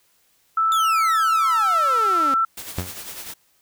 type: tone with pitch glide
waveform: sine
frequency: 1318.5 to 1335.4 Hz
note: E6 to E6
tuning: 0 to +22 cents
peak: -16 dBFS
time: 0.57-2.45 s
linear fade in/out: 5 ms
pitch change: +22 cents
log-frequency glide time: 1.5-2.15 s
type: exponential sweep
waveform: sawtooth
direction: down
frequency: 3608 to 261.6 Hz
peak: -23 dBFS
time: 0.72-2.34 s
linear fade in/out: 0 ms
type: noise with tremolo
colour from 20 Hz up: white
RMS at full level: -33 dBFS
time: 2.57-3.34 s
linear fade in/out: 5 ms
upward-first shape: sine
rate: 10 Hz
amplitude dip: 50%
type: tone with exponential decay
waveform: sawtooth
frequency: 90.2 Hz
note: F#2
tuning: 44 cents flat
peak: -17 dBFS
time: 2.78-2.96 s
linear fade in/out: 0 ms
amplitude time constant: 38 ms
effects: white hiss -62 dBFS RMS until 3.61 s